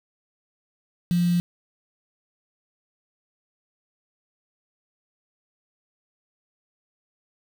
sine tone with quantisation, 174.61 Hz, F3, in tune, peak -18 dBFS, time 1.11-1.4 s, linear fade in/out 0 ms, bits 6, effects none

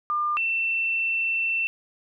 sine tone pair in turn, 1200 / 2686 Hz, D6 / E7, +37 / +32 cents, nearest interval octave + major second, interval 1395 cents, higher second, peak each -22 dBFS, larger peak neither, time 0.1-0.37 / 0.37-1.67 s, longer second, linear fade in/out 0 ms, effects none

